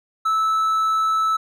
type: tone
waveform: triangle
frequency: 1309 Hz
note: E6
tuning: 13 cents flat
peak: -15 dBFS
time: 0.25-1.37 s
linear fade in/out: 10 ms
effects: none